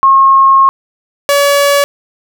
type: tone pair in turn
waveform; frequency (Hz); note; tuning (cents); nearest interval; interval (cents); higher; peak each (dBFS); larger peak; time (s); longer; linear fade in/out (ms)
sine / sawtooth; 1081 / 568; C#6 / C#5; -44 / +42; major seventh; 1114; first; -3; neither; 0.03-0.69 / 1.29-1.84; first; 0
effects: none